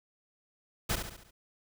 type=noise with echo; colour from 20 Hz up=pink; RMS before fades=-30 dBFS; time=0.89-0.96 s; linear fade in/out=10 ms; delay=70 ms; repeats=5; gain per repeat=-6 dB; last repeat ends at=1.31 s; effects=none